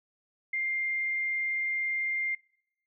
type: tone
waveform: sine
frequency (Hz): 2106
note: C7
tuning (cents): +11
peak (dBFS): -28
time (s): 0.53-2.35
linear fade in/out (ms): 5
effects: noise-tail reverb RT60 0.8 s tail -24 dB re dry